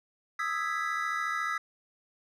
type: chord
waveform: triangle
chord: E major seventh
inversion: third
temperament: equal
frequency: 1244.5 / 1318.5 / 1661.2 / 1975.5 Hz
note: D#6 / E6 / G#6 / B6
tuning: 0 / 0 / 0 / 0 cents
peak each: -33 / -32 / -35 / -33 dBFS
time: 0.39-1.58 s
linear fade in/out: 5 ms
effects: none